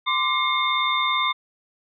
sine tone cluster, 1034 / 1172 / 2142 / 3609 Hz, C6 / D6 / C7 / A7, -21 / -4 / +40 / +43 cents, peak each -25 dBFS, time 0.06-1.33 s, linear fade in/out 20 ms, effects none

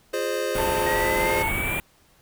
square chord, F minor seventh, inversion none, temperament equal with one note detuned, 349.2 / 415.3 / 523.3 / 607.7 Hz, F4 / Ab4 / C5 / Eb5, 0 / 0 / 0 / -41 cents, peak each -33 / -30 / -28 / -33 dBFS, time 0.13-1.43 s, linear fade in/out 10 ms
pink band-stop noise, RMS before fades -29 dBFS, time 0.55-1.8 s, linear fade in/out 0 ms, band 3300 to 8100 Hz, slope 48 dB/octave
triangle tone, 891 Hz, A5, 22 cents sharp, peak -24 dBFS, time 0.57-1.5 s, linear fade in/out 20 ms
sine linear sweep, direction up, 1864.7 to 2400 Hz, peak -26 dBFS, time 0.86-1.8 s, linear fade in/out 10 ms
effects pink hiss -59 dBFS RMS until 2.21 s

